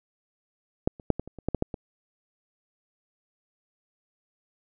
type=clicks; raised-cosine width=2 ms; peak=-8 / -30 / -6 / -17 / -27 / -28 / -12 / -12 / -10 / -20 dBFS; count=10; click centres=0.875 / 0.998 / 1.103 / 1.196 / 1.276 / 1.387 / 1.486 / 1.547 / 1.624 / 1.742 s; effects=none